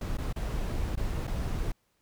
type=noise with dropouts; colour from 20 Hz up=brown; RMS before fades=-31 dBFS; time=0.01-1.72 s; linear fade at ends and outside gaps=5 ms; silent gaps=0.172-0.183 / 0.328-0.36 / 0.956-0.973 / 1.271-1.275 s; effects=pink hiss -73 dBFS RMS until 2.01 s